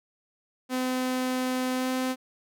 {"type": "tone with pitch glide", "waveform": "sawtooth", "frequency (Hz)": [255.4, 257.6], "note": ["C4", "C4"], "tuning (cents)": [-42, -27], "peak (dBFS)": -22, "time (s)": [0.69, 2.16], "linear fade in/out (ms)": 50, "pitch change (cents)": 15, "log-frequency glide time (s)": [1.74, 1.9], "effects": []}